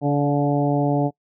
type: harmonic tone with a mistuned harmonic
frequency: 143.5 Hz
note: D3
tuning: 40 cents flat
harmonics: 1 / 2 / 3 / 4 / 5 / 6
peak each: -21 / -21 / -27 / -26 / -26 / -32 dBFS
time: 0.01-1.11 s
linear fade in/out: 50 ms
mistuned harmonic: 4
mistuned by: +17 cents
effects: noise-tail reverb RT60 0.1 s tail -25 dB re dry